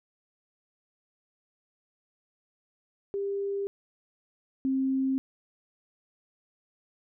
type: tone pair in turn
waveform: sine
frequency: 398.3 / 265.8 Hz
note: G4 / C4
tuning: +28 / +27 cents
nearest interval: perfect fifth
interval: 701 cents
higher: first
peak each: -28 / -24 dBFS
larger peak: second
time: 3.14-3.67 / 4.65-5.18 s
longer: neither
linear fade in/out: 0 ms
effects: none